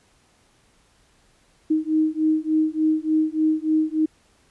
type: beating tone pair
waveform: sine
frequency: 311.1 / 314.5 Hz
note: D#4 / D#4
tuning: 0 / +19 cents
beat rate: 3.4 Hz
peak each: -21 dBFS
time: 1.7-4.06 s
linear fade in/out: 10 ms
effects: pink hiss -60 dBFS RMS until 4.5 s + resampled to 24000 Hz